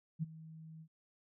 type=tone with ADSR envelope; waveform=sine; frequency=159.7 Hz; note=D#3; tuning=45 cents sharp; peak=-31 dBFS; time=0.19-0.88 s; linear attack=37 ms; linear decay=21 ms; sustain=-18 dB; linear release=68 ms; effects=none